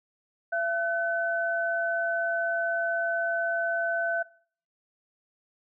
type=tone pair together; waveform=sine; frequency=676 / 1511.9 Hz; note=E5 / F#6; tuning=+43 / +37 cents; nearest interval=octave + major second; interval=1394 cents; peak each=-28 dBFS; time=0.52-4.23 s; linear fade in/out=10 ms; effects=noise-tail reverb RT60 0.5 s tail -20 dB re dry